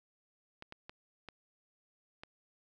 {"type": "clicks", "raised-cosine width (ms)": 0.3, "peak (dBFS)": -30, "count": 5, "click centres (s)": [0.624, 0.724, 0.895, 1.287, 2.235], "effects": []}